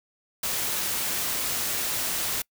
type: noise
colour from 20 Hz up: white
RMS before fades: -28 dBFS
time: 0.43-2.42 s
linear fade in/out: 5 ms
effects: noise-tail reverb RT60 0.1 s tail -26 dB re dry